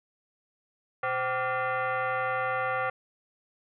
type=tone with frequency modulation; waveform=sine; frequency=123 Hz; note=B2; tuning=7 cents flat; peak=-26 dBFS; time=1.03-2.9 s; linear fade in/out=5 ms; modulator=643 Hz; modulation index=2.6; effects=none